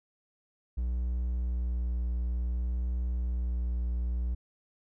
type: tone with vibrato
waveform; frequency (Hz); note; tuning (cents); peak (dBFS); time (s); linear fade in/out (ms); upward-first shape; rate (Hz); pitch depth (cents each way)
triangle; 60.5; B1; -35; -26; 0.77-4.35; 10; triangle; 0.56; 18
effects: none